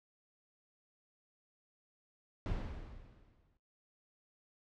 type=noise with exponential decay; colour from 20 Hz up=brown; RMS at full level=-35 dBFS; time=2.46-3.57 s; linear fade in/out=0 ms; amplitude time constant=240 ms; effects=noise-tail reverb RT60 0.3 s tail -22 dB re dry + low-pass 4000 Hz 12 dB/octave